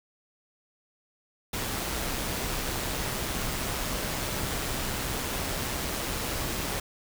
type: noise with amplitude modulation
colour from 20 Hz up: pink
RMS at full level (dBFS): -30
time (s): 1.53-6.8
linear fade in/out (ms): 5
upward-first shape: sine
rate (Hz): 132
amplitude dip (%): 30
effects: none